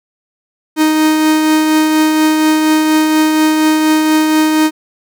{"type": "tone with tremolo", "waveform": "45% pulse", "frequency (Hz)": 311.1, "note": "D#4", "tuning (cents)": 0, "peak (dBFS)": -7, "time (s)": [0.76, 4.71], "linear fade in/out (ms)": 50, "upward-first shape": "triangle", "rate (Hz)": 4.2, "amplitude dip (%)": 35, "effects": []}